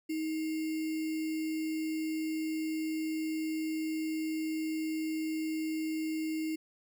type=tone with sample-and-hold; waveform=sine; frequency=315.7 Hz; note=D#4; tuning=25 cents sharp; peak=-31 dBFS; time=0.09-6.56 s; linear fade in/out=10 ms; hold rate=2450 Hz; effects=none